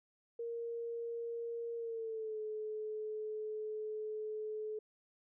sine tone with pitch glide, 466.2 to 430 Hz, A#4 to A4, 0 to -40 cents, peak -38 dBFS, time 0.39-4.79 s, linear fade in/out 5 ms, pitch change -140 cents, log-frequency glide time 1.76-2.39 s, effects none

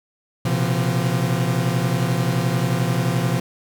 40% pulse tone cluster, 121.2 / 132.6 / 171.3 Hz, B2 / C3 / F3, -32 / +23 / -33 cents, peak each -22 dBFS, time 0.45-3.4 s, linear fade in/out 5 ms, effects none

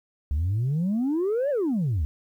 sine exponential two-way sweep, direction up then down, 68.4 to 599 to 68.4 Hz, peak -20 dBFS, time 0.31-2.05 s, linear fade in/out 0 ms, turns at 1.5 s, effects tanh soft clip ceiling -20 dBFS + 10-bit

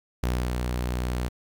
sawtooth tone with ADSR envelope, 61.4 Hz, B1, 9 cents flat, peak -19 dBFS, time 0.23-1.29 s, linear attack 4 ms, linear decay 260 ms, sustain -3 dB, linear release 16 ms, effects 10-bit

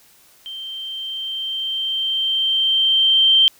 sine tone with level ramp, 3136 Hz, G7, in tune, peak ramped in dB -29 to -9 dBFS, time 0.46-3.48 s, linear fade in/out 0 ms, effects white hiss -52 dBFS RMS until 3.59 s

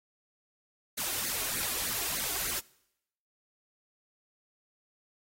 white noise with flanger, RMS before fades -33 dBFS, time 0.97-2.6 s, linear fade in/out 10 ms, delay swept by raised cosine 0.46 to 2.86 ms, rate 3.3 Hz, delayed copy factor +0.95, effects noise-tail reverb RT60 0.8 s tail -23 dB re dry + AAC 48 kbps

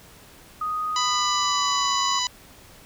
sine tone with pitch glide, 1245 to 1090.1 Hz, D#6 to C#6, +1 to -29 cents, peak -24 dBFS, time 0.61-2.19 s, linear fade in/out 5 ms, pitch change -230 cents, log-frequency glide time 0.99-2.04 s
harmonic tone, 993 Hz, B5, 9 cents sharp, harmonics 1 / 2 / 3 / 4 / 5 / 6 / 7, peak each -29 / -34 / -30 / -29 / -30 / -33 / -31 dBFS, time 0.96-2.27 s, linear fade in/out 2 ms
effects pink hiss -49 dBFS RMS until 2.85 s

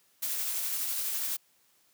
blue noise with tremolo, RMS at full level -31 dBFS, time 0.22-1.37 s, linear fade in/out 10 ms, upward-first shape triangle, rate 12 Hz, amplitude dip 30%, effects white hiss -67 dBFS RMS until 1.93 s + high-pass 100 Hz 12 dB/octave

